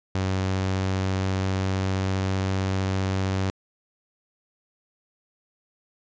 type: tone with pitch glide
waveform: sawtooth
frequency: 94.6 to 95.42 Hz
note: F#2 to G2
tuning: +39 to -46 cents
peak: -19 dBFS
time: 0.15-3.5 s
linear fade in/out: 0 ms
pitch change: +15 cents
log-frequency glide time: 0.37-2.43 s
effects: resampled to 16000 Hz